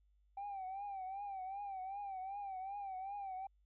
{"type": "tone with vibrato", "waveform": "sine", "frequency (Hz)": 780, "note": "G5", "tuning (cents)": -9, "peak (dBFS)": -40, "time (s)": [0.37, 3.47], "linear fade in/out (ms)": 5, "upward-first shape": "triangle", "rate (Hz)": 2.6, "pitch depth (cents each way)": 98, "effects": ["tanh soft clip ceiling -39 dBFS", "added 50 Hz sine -69 dBFS peak until 3.65 s"]}